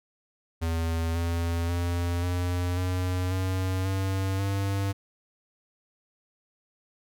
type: tone with pitch steps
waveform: square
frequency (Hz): 82.41 / 84.53 / 86.71 / 88.94 / 91.23 / 93.58 / 95.99 / 98.46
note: E2 / E2 / F2 / F2 / F#2 / F#2 / G2 / G2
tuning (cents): 0 / +44 / -12 / +32 / -24 / +20 / -36 / +8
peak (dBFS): -26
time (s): 0.61-4.93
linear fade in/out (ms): 20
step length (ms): 540
effects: none